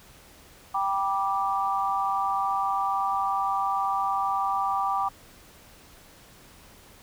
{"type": "chord", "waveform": "sine", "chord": "G major", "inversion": "none", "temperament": "equal with one note detuned", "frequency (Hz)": [784, 972.5, 1174.7], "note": ["G5", "B5", "D6"], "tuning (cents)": [0, -27, 0], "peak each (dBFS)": [-27, -30, -27], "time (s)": [0.74, 5.09], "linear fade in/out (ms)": 10, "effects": ["pink hiss -52 dBFS RMS until 7.02 s"]}